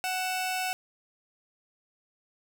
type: tone pair together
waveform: sawtooth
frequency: 742.8 / 2647 Hz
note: F#5 / E7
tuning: +7 / +7 cents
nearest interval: octave + minor seventh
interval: 2200 cents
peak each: -26 / -31 dBFS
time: 0.04-0.73 s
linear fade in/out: 0 ms
effects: none